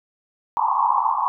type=band-pass noise; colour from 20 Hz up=pink; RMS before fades=-20 dBFS; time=0.57-1.28 s; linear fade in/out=0 ms; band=830 to 1100 Hz; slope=96 dB/octave; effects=none